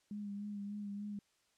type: tone with vibrato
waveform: sine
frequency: 204.3 Hz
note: G#3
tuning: 28 cents flat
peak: -40 dBFS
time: 0.11-1.19 s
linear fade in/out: 2 ms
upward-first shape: sine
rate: 3.4 Hz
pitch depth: 30 cents each way
effects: white hiss -75 dBFS RMS until 1.57 s + low-pass 8000 Hz 12 dB/octave